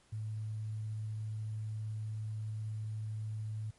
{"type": "tone with quantisation", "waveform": "sine", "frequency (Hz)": 108.3, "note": "A2", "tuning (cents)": -27, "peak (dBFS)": -36, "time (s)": [0.12, 3.71], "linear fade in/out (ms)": 10, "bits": 11, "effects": ["pink hiss -67 dBFS RMS until 3.78 s", "MP3 48 kbps"]}